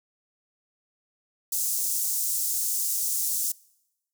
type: high-pass noise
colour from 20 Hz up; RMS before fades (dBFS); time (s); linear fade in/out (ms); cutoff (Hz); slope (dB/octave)
pink; -27; 1.52-3.52; 5; 6700; 24
effects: noise-tail reverb RT60 0.9 s tail -24 dB re dry